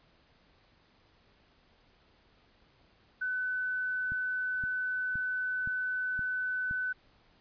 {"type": "tone", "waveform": "sine", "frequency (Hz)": 1505, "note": "F#6", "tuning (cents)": 29, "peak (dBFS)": -30, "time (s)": [3.21, 6.93], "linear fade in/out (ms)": 10}
{"type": "click train", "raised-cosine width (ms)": 5, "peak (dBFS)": -31, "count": 6, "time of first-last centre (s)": [4.12, 6.711], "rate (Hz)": 1.93}
{"effects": ["pink hiss -65 dBFS RMS until 7.4 s", "resampled to 11025 Hz"]}